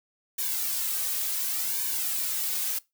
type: noise with flanger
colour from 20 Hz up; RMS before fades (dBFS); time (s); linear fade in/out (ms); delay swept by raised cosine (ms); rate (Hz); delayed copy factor
blue; -29; 0.38-2.79; 10; 1.5 to 3; 0.69; -0.95
effects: noise-tail reverb RT60 0.2 s tail -21 dB re dry